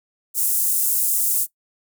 pink high-pass noise, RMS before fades -20 dBFS, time 0.34-1.47 s, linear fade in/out 50 ms, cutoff 8700 Hz, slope 24 dB/octave, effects noise-tail reverb RT60 0.1 s tail -19 dB re dry

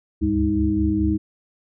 sine tone cluster, 71.8 / 76.5 / 101.5 / 202.8 / 315 Hz, D2 / D#2 / G#2 / G#3 / D#4, -39 / -29 / -39 / -41 / +21 cents, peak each -26 / -27 / -28 / -24 / -20 dBFS, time 0.21-1.18 s, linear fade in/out 20 ms, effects none

